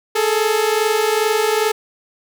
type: tone pair together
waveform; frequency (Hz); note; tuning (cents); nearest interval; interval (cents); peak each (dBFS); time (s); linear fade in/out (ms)
sawtooth; 422.1 / 444.5; G#4 / A4; +28 / +18; minor second; 90; -14; 0.15-1.72; 10
effects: none